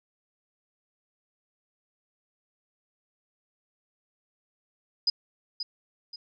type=tone with echo; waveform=sine; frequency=4978 Hz; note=D#8; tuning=in tune; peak=-20 dBFS; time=5.07-5.1 s; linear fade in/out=5 ms; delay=530 ms; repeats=2; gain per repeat=-9 dB; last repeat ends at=6.16 s; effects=none